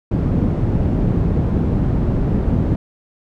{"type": "low-pass noise", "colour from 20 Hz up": "white", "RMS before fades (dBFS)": -17, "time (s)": [0.11, 2.76], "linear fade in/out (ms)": 5, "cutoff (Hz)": 190, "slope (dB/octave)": 12, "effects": []}